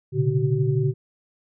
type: tone cluster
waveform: sine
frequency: 118.6 / 131.1 / 143 / 379.5 Hz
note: A#2 / C3 / D3 / F#4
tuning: +30 / +4 / -46 / +44 cents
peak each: -24 / -26 / -22 / -26 dBFS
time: 0.12-0.94 s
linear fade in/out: 50 ms
effects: none